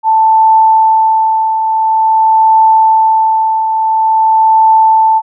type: tone with tremolo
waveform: sine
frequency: 883 Hz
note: A5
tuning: 6 cents sharp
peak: -3 dBFS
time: 0.03-5.22 s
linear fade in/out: 50 ms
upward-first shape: triangle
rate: 0.48 Hz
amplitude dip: 55%
effects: none